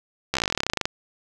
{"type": "slowing click train", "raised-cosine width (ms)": 0.2, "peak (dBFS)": -5, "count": 21, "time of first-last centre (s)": [0.34, 0.855], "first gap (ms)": 14, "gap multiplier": 1.06, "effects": []}